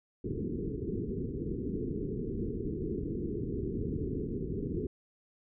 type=low-pass noise; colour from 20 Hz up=white; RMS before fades=-35 dBFS; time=0.24-4.87 s; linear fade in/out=5 ms; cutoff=440 Hz; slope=96 dB/octave; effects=none